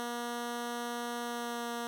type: tone with pitch glide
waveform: 10% pulse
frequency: 238.8 to 236.2 Hz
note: A#3 to A#3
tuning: +42 to +23 cents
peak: -27 dBFS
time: 0-1.87 s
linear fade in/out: 0 ms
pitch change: -19 cents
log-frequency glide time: 1.22-1.71 s
effects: none